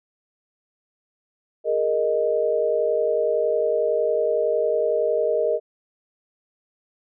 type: chord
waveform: sine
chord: Ab suspended second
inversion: none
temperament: equal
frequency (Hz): 415.3 / 466.2 / 622.3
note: Ab4 / Bb4 / Eb5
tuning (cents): 0 / 0 / 0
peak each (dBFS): -26 / -22 / -22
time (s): 1.64-5.6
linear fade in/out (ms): 50
effects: none